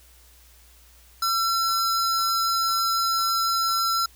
square tone pair together, 1349 / 5093 Hz, E6 / D#8, +40 / +40 cents, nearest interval octave + major seventh, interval 2300 cents, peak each -23 / -27 dBFS, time 1.22-4.06 s, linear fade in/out 5 ms, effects added 60 Hz sine -53 dBFS peak until 4.15 s + white hiss -55 dBFS RMS until 4.15 s

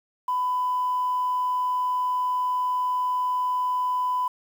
sine tone, 1000 Hz, B5, 21 cents sharp, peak -21 dBFS, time 0.28-4.28 s, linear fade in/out 5 ms, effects tanh soft clip ceiling -18 dBFS + 8-bit

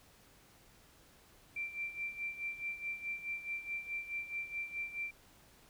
sine tone with tremolo, 2353 Hz, D7, 3 cents sharp, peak -35 dBFS, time 1.56-5.11 s, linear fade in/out 5 ms, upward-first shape sine, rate 4.7 Hz, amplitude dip 75%, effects pink hiss -63 dBFS RMS until 5.69 s

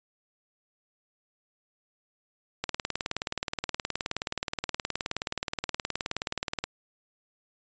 click train, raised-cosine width 0.2 ms, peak -12 dBFS, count 77, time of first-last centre 2.64-6.64 s, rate 19 Hz, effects resampled to 16000 Hz

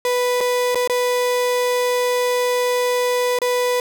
35% pulse tone with dropouts, 493.9 Hz, B4, in tune, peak -15 dBFS, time 0.05-3.8 s, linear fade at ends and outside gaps 1 ms, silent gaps 0.406-0.41 / 0.747-0.755 / 0.875-0.897 / 3.388-3.417 s, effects none

